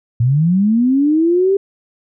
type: linear sweep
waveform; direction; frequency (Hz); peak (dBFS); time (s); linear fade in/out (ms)
sine; up; 112.4 to 399.1; -10; 0.2-1.57; 5
effects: none